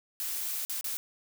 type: noise with dropouts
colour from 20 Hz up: blue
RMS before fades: -34 dBFS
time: 0.2-0.97 s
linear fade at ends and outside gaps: 0 ms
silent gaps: 0.65-0.697 / 0.81-0.843 s
effects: none